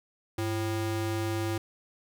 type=ring-modulated tone; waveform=square; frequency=219.4 Hz; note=A3; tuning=5 cents flat; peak=-26 dBFS; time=0.38-1.58 s; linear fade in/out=5 ms; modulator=119 Hz; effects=none